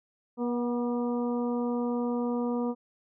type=harmonic tone with a mistuned harmonic; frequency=240.9 Hz; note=B3; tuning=43 cents flat; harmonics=1 / 2 / 3 / 4 / 5; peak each=-28 / -32 / -41 / -40 / -44 dBFS; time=0.37-2.75 s; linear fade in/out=50 ms; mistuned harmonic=3; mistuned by=+23 cents; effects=none